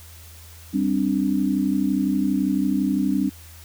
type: chord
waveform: sine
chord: G suspended fourth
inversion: none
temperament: equal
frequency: 196 / 261.6 / 293.7 Hz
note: G3 / C4 / D4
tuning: 0 / 0 / 0 cents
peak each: -23 dBFS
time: 0.73-3.3 s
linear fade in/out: 20 ms
effects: added 82 Hz sine -43 dBFS peak until 3.64 s + white hiss -47 dBFS RMS until 3.64 s